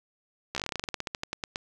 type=slowing click train; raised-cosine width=0.2 ms; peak=-14 dBFS; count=21; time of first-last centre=0.55-1.559 s; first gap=14 ms; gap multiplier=1.12; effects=none